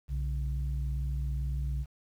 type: tone pair together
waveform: sine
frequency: 62.45 / 140.2 Hz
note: B1 / C#3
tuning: +20 / +20 cents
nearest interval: octave + major second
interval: 1400 cents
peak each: -29 / -35 dBFS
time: 0.08-1.86 s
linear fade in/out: 50 ms
effects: tanh soft clip ceiling -24 dBFS + 10-bit